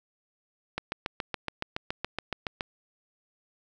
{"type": "click train", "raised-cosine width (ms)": 0.3, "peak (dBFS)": -14, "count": 14, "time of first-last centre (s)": [0.78, 2.608], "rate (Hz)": 7.11, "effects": []}